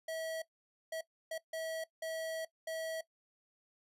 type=tone bursts at uneven times; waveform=square; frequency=646 Hz; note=E5; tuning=35 cents flat; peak=-38 dBFS; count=6; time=0.08-0.42 / 0.92-1.01 / 1.31-1.38 / 1.53-1.84 / 2.02-2.45 / 2.67-3.01 s; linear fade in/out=5 ms; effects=noise-tail reverb RT60 0.1 s tail -18 dB re dry + resampled to 32000 Hz